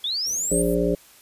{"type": "linear sweep", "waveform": "sine", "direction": "up", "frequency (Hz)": [3338, 8930], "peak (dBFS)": -23, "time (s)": [0.04, 0.62], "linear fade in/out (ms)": 2}
{"type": "band-stop noise", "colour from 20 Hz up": "white", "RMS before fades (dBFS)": -36, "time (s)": [0.26, 0.75], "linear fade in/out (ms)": 10, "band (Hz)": [630, 8800], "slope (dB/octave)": 48}
{"type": "harmonic tone", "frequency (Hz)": 58.2, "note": "A#1", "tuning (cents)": -2, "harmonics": [1, 3, 5, 7, 9, 10], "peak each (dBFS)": [-29, -25, -26, -24, -26, -28], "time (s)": [0.51, 0.95], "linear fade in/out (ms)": 5}
{"effects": ["white hiss -51 dBFS RMS until 1.21 s", "resampled to 32000 Hz"]}